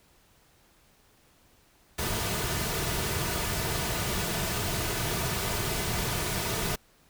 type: noise with comb filter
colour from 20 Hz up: pink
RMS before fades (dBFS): -30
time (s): 1.98-6.76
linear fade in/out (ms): 10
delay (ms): 3.7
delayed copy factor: -0.5
effects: pink hiss -62 dBFS RMS until 7.09 s